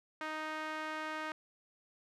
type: tone with band-pass filter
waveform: sawtooth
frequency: 311.1 Hz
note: D#4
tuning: in tune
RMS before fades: -40 dBFS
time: 0.21-1.32 s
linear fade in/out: 2 ms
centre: 1500 Hz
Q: 1.3
effects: none